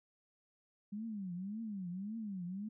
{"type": "tone with vibrato", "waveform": "sine", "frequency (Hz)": 199.1, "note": "G3", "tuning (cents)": 27, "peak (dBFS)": -39, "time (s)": [0.92, 2.69], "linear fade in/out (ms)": 10, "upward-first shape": "triangle", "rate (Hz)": 1.8, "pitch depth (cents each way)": 260, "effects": []}